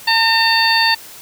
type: harmonic tone with a mistuned harmonic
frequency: 900 Hz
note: A5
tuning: 39 cents sharp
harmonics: 1 / 2 / 3 / 4 / 5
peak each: -17 / -16 / -20 / -22 / -16 dBFS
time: 0.07-0.95 s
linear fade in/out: 10 ms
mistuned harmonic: 2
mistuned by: +16 cents
effects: white hiss -37 dBFS RMS until 1.21 s